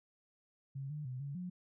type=tone with pitch steps; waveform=sine; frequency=136.5 / 149.7 / 127.4 / 141 / 180.1 Hz; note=C#3 / D3 / C3 / C#3 / F#3; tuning=-26 / +33 / -46 / +30 / -46 cents; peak=-39 dBFS; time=0.75-1.5 s; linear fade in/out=10 ms; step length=150 ms; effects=none